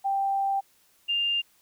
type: tone pair in turn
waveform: sine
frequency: 786 / 2801 Hz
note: G5 / F7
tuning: +4 / +4 cents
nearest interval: octave + minor seventh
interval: 2200 cents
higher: second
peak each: -23 dBFS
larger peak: neither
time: 0.04-0.61 / 1.08-1.42 s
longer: first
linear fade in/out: 20 ms
effects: white hiss -63 dBFS RMS until 1.61 s